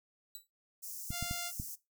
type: tone with exponential decay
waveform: 10% pulse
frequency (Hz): 3951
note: B7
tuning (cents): 0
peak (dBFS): -33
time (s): 0.35-0.47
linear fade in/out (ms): 1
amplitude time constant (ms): 25
type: high-pass noise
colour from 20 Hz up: white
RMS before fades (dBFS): -44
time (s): 0.82-1.76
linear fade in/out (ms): 20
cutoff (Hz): 5400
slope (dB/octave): 48
type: tone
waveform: 5% pulse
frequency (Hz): 698.5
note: F5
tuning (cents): 0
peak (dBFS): -27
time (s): 1.1-1.52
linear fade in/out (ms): 50
type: clicks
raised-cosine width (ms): 5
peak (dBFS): -26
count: 4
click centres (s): 1.105 / 1.226 / 1.311 / 1.599
effects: noise-tail reverb RT60 0.2 s tail -18 dB re dry

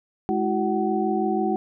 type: tone cluster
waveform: sine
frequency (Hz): 210.4 / 329.8 / 376 / 752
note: G#3 / E4 / F#4 / F#5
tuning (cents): +23 / +1 / +28 / +28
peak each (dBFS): -26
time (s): 0.29-1.56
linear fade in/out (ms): 0
effects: none

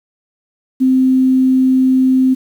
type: tone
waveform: sine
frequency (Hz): 260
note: C4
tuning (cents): -11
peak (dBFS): -8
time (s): 0.8-2.35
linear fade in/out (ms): 20
effects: 7-bit

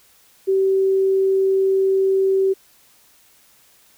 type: tone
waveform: sine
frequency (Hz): 384.9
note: G4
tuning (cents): -32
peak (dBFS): -14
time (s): 0.47-2.54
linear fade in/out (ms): 20
effects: white hiss -54 dBFS RMS until 3.97 s

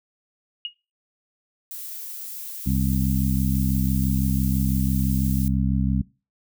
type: tone with exponential decay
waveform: sine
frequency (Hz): 2874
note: F7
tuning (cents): +49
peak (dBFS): -23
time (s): 0.65-0.74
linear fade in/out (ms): 1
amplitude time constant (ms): 19
type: noise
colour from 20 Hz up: violet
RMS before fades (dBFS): -35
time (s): 1.71-5.48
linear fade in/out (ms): 0
type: harmonic tone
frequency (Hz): 66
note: C2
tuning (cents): +16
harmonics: 1 / 2 / 3 / 4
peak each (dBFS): -24 / -24 / -24 / -30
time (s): 2.66-6.02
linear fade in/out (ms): 5
effects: noise-tail reverb RT60 0.3 s tail -21 dB re dry

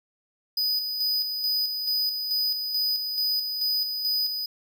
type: tone with tremolo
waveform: square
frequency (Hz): 4978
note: D#8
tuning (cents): 0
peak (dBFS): -23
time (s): 0.57-4.46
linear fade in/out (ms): 5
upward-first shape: square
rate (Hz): 2.3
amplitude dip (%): 45
effects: none

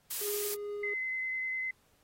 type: noise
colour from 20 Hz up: blue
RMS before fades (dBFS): -35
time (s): 0.1-0.55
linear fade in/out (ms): 10
type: tone with tremolo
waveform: triangle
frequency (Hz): 411.9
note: G#4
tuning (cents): -14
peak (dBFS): -33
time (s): 0.21-0.94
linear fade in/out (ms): 5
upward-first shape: triangle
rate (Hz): 2.4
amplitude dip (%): 30
type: tone with vibrato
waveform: sine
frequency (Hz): 2048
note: C7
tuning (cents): -38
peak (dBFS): -32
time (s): 0.83-1.71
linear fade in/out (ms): 5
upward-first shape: sine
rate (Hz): 10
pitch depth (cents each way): 11
effects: pink hiss -69 dBFS RMS until 2.03 s + AAC 48 kbps

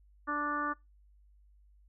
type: harmonic tone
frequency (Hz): 293.6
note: D4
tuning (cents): 0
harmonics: 1 / 2 / 3 / 4 / 5 / 6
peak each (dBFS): -38 / -44 / -44 / -33 / -38 / -43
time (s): 0.27-0.74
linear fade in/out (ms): 20
effects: noise-tail reverb RT60 0.2 s tail -23 dB re dry + added 50 Hz sine -59 dBFS peak until 1.88 s

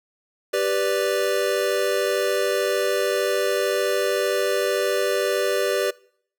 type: chord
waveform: square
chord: G major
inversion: none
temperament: equal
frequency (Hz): 392 / 493.9 / 587.3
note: G4 / B4 / D5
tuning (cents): 0 / 0 / 0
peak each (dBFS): -25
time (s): 0.53-5.91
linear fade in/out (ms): 10
effects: noise-tail reverb RT60 0.6 s tail -23 dB re dry

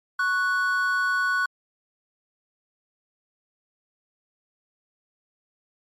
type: tone pair together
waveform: triangle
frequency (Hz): 1108.7 / 1479.9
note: C#6 / F#6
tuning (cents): 0 / 0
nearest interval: perfect fourth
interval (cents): 500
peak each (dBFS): -25 / -20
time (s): 0.19-1.46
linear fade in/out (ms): 5
effects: MP3 64 kbps

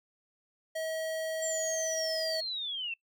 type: tone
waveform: square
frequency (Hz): 640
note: D#5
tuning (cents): +49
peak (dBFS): -33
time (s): 0.75-2.41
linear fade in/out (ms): 10
type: linear sweep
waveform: sine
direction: down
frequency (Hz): 7459 to 2637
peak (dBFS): -33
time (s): 1.42-2.94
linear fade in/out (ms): 5
effects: noise-tail reverb RT60 0.1 s tail -22 dB re dry

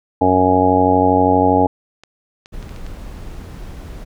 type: harmonic tone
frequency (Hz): 92.5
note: F#2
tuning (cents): 0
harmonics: 1 / 2 / 3 / 4 / 5 / 6 / 7 / 8 / 9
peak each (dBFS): -22 / -25 / -16 / -25 / -18 / -23 / -20 / -24 / -15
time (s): 0.21-1.67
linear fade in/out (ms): 5
type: clicks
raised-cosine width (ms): 0.2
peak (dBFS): -23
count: 6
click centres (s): 2.036 / 2.459 / 2.627 / 2.693 / 2.762 / 2.865
type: noise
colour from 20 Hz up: brown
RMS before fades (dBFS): -31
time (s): 2.52-4.05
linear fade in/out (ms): 20
effects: none

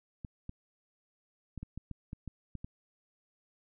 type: clicks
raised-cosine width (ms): 5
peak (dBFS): -28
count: 10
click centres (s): 0.248 / 0.494 / 1.577 / 1.63 / 1.776 / 1.913 / 2.131 / 2.277 / 2.553 / 2.645
effects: none

